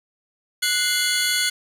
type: tone cluster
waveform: 25% pulse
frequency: 1475 / 2085 / 3394 / 4469 Hz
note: F#6 / C7 / G#7 / C#8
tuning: -6 / -7 / +37 / +13 cents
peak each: -21 dBFS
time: 0.62-1.5 s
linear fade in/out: 10 ms
effects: resampled to 32000 Hz + 7-bit

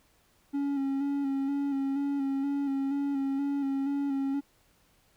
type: tone with vibrato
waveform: triangle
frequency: 277.2 Hz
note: C#4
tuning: in tune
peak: -25 dBFS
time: 0.53-4.41 s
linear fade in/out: 20 ms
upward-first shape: square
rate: 2.1 Hz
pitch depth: 28 cents each way
effects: pink hiss -66 dBFS RMS until 5.16 s

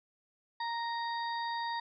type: harmonic tone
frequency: 932.3 Hz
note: A#5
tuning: in tune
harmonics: 1 / 2 / 4 / 5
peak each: -34 / -41 / -45 / -47 dBFS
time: 0.6-1.8 s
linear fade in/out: 5 ms
effects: none

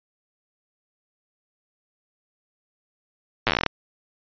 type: slowing click train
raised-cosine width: 0.3 ms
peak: -3 dBFS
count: 13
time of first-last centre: 3.47-3.663 s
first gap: 8 ms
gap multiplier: 1.12
effects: resampled to 11025 Hz

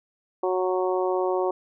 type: harmonic tone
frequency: 184.4 Hz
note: F#3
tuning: 6 cents flat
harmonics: 2 / 3 / 4 / 5 / 6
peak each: -24 / -28 / -30 / -32 / -34 dBFS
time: 0.43-1.51 s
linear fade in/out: 5 ms
effects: none

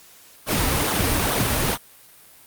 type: noise with flanger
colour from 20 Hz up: pink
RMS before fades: -21 dBFS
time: 0.46-1.78 s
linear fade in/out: 50 ms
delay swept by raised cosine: 0.39 to 5.79 ms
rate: 2.3 Hz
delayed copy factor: -0.6
effects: white hiss -49 dBFS RMS until 2.46 s + Opus 48 kbps

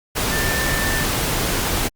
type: tone in noise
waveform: sine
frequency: 1782 Hz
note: A6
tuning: 22 cents sharp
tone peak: -24 dBFS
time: 0.31-1.05 s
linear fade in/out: 20 ms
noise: pink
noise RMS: -21 dBFS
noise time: 0.15-1.89 s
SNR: -6 dB
effects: Opus 48 kbps

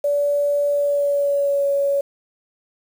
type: tone with pitch glide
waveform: sine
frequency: 577 to 560.9 Hz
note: D5 to C#5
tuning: -31 to +20 cents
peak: -16 dBFS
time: 0.04-2.01 s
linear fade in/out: 5 ms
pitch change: -49 cents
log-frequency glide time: 0.66-1.67 s
effects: 7-bit

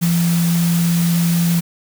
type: tone in noise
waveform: sine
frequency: 170.2 Hz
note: F3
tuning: 44 cents flat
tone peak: -13 dBFS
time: 0.01-1.61 s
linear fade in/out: 20 ms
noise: white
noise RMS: -26 dBFS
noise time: 0.01-1.61 s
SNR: +10 dB
effects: none

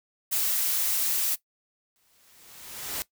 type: noise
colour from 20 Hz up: blue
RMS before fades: -26 dBFS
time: 0.31-1.36 s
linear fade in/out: 20 ms
type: noise with exponential growth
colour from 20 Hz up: white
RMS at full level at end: -30 dBFS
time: 1.96-3.02 s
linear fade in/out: 0 ms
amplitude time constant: 230 ms
effects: noise-tail reverb RT60 0.1 s tail -18 dB re dry

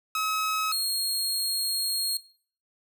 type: tone pair in turn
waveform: sawtooth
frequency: 1280 / 4262 Hz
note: D#6 / C8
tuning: +49 / +31 cents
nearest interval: octave + major sixth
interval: 2082 cents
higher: second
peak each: -22 dBFS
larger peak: neither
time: 0.15-0.72 / 0.72-2.17 s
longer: second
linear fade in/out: 2 ms
effects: noise-tail reverb RT60 0.5 s tail -21 dB re dry

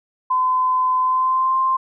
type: tone with pitch glide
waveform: sine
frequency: 1021 to 1049.1 Hz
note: C6 to C6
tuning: -43 to +4 cents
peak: -15 dBFS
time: 0.3-1.77 s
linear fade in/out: 10 ms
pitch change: +47 cents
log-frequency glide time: 1-1.56 s
effects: none

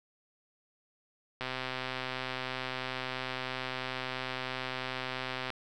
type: click train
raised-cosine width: 0.3 ms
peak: -19 dBFS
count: 529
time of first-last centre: 1.41-5.503 s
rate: 129 Hz
effects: none

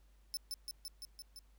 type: tone with echo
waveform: sawtooth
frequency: 5280 Hz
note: E8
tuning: 2 cents sharp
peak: -34 dBFS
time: 0.34-0.37 s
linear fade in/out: 0 ms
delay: 170 ms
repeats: 6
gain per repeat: -2 dB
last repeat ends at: 1.39 s
effects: added 50 Hz sine -62 dBFS peak until 1.58 s + pink hiss -75 dBFS RMS until 1.58 s

